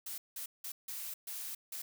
blue noise bursts at uneven times, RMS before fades -42 dBFS, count 6, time 0.06-0.18 / 0.36-0.46 / 0.64-0.72 / 0.88-1.14 / 1.27-1.55 / 1.72-1.82 s, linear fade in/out 5 ms, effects none

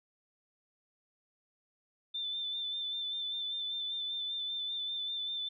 sine tone with vibrato, 3545 Hz, A7, 12 cents sharp, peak -34 dBFS, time 2.14-5.49 s, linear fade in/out 10 ms, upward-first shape sine, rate 5.1 Hz, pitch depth 29 cents each way, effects none

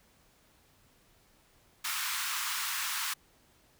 pink high-pass noise, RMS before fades -34 dBFS, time 1.84-3.14 s, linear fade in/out 10 ms, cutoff 1000 Hz, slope 48 dB/octave, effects pink hiss -65 dBFS RMS until 3.79 s

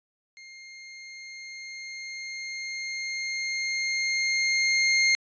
sawtooth tone with level ramp, 2123 Hz, C7, 25 cents sharp, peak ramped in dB -41 to -15 dBFS, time 0.37-5.15 s, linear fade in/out 0 ms, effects resampled to 16000 Hz

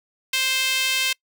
sawtooth tone with high-pass filter, 524 Hz, C5, 2 cents sharp, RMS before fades -22 dBFS, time 0.33-1.13 s, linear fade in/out 5 ms, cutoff 2700 Hz, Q 2.1, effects noise-tail reverb RT60 0.1 s tail -25 dB re dry

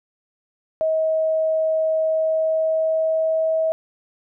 sine tone with pitch glide, 636 to 641.9 Hz, D#5 to E5, +38 to -46 cents, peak -17 dBFS, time 0.81-3.72 s, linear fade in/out 0 ms, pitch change +16 cents, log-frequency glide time 2.01-3.6 s, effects none

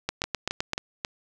two click trains, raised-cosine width 0.2 ms, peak -11 / -9 dBFS, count 4 / 6, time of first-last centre 0.24-1.049 / 0.09-0.734 s, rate 3.71 / 7.77 Hz, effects none

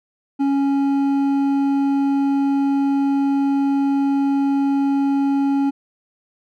triangle tone with hard clipping, 277.2 Hz, C#4, in tune, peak -17 dBFS, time 0.39-5.71 s, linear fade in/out 20 ms, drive 10 dB, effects none

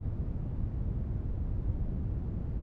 white low-pass noise, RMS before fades -33 dBFS, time 0-2.62 s, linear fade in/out 50 ms, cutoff 100 Hz, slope 12 dB/octave, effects none

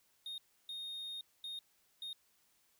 triangle tone bursts at uneven times, 3702 Hz, A#7, 13 cents flat, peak -40 dBFS, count 4, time 0.26-0.38 / 0.69-1.21 / 1.44-1.59 / 2.02-2.13 s, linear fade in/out 2 ms, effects white hiss -73 dBFS RMS until 2.79 s

